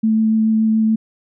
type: tone with vibrato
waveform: sine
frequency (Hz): 220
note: A3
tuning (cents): 0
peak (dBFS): -12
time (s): 0.03-0.96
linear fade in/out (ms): 10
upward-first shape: sine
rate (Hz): 7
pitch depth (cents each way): 9
effects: none